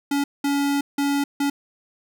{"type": "tone bursts at uneven times", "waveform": "square", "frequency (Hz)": 282.6, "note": "C#4", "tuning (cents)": 34, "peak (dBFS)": -20, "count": 4, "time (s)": [[0.11, 0.24], [0.44, 0.81], [0.98, 1.24], [1.4, 1.5]], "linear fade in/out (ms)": 5, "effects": []}